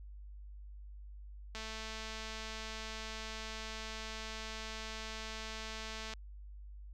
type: click train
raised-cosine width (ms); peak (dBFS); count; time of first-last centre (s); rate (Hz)
0.2; -27; 1010; 1.55-6.136; 220
effects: added 50 Hz sine -47 dBFS peak until 6.93 s